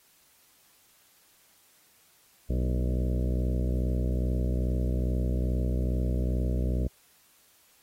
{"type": "harmonic tone with a mistuned harmonic", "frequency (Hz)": 62.4, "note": "B1", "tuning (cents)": 19, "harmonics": [1, 2, 3, 4, 5, 6, 7, 8, 9, 10], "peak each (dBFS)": [-26, -32, -36, -38, -40, -42, -43, -44, -45, -46], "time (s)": [2.49, 6.88], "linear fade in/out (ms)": 10, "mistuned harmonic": 4, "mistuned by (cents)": -58, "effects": ["white hiss -62 dBFS RMS until 7.82 s", "AAC 48 kbps"]}